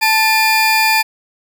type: tone pair together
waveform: 30% pulse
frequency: 880 / 2410 Hz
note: A5 / D7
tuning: 0 / +44 cents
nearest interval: octave + perfect fourth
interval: 1744 cents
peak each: -11 dBFS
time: 0.01-1.03 s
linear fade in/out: 20 ms
effects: none